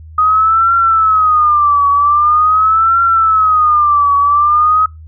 sine tone with vibrato, 1244.5 Hz, D#6, in tune, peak -7 dBFS, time 0.18-4.86 s, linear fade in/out 5 ms, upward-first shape triangle, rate 0.44 Hz, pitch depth 170 cents each way, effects noise-tail reverb RT60 0.2 s tail -24 dB re dry + added 79 Hz sine -31 dBFS peak until 5.07 s

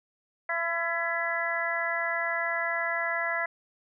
harmonic tone with a mistuned harmonic, 337 Hz, E4, 38 cents sharp, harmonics 2 / 3 / 4 / 5 / 6, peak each -33 / -36 / -35 / -32 / -31 dBFS, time 0.49-3.46 s, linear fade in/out 5 ms, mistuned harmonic 6, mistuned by -27 cents, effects none

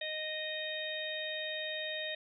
harmonic tone, 620 Hz, D#5, 6 cents flat, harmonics 1 / 3 / 4 / 5 / 6, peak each -41 / -41 / -45 / -47 / -40 dBFS, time 0.01-2.15 s, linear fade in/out 5 ms, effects none

